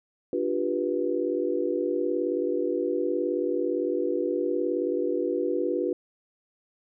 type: chord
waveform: sine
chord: G dominant seventh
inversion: second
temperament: just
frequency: 294 / 352.8 / 392 / 490 Hz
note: D4 / F4 / G4 / B4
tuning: +2 / +18 / 0 / -14 cents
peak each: -31 / -28 / -31 / -29 dBFS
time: 0.33-5.93 s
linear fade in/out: 2 ms
effects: none